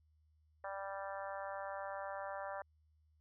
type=harmonic tone; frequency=196 Hz; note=G3; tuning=in tune; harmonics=3 / 4 / 5 / 6 / 7 / 8 / 9; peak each=-45 / -47 / -49 / -51 / -52 / -53 / -54 dBFS; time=0.64-2.62 s; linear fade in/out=2 ms; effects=added 77 Hz sine -69 dBFS peak until 3.2 s